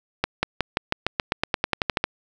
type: accelerating click train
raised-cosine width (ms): 0.3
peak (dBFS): -4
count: 16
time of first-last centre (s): 0.24-2.04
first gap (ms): 190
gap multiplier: 0.93
effects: none